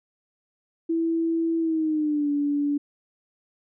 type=tone with pitch glide; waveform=sine; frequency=329.6 to 288.6 Hz; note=E4 to D4; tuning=0 to -30 cents; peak=-21 dBFS; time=0.89-2.78 s; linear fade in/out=10 ms; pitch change=-230 cents; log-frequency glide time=1.59-2.3 s; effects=none